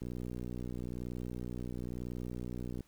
click train, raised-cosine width 3 ms, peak -28 dBFS, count 171, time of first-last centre 0.02-2.807 s, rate 61 Hz, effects pink hiss -68 dBFS RMS until 2.87 s

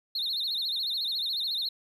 triangle tone with vibrato, 3951 Hz, B7, in tune, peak -26 dBFS, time 0.15-1.69 s, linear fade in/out 5 ms, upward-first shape sine, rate 14 Hz, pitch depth 170 cents each way, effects tanh soft clip ceiling -22 dBFS

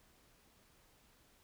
silence, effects pink hiss -68 dBFS RMS until 1.43 s

